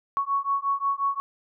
sine beating tone pair, 1108.7 / 1114.3 Hz, C#6 / C#6, 0 / +9 cents, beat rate 5.6 Hz, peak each -26 dBFS, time 0.17-1.2 s, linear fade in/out 0 ms, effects none

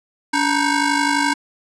20% pulse ring-modulated tone, 622.3 Hz, D#5, in tune, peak -8 dBFS, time 0.33-1.34 s, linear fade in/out 10 ms, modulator 337 Hz, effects resampled to 22050 Hz

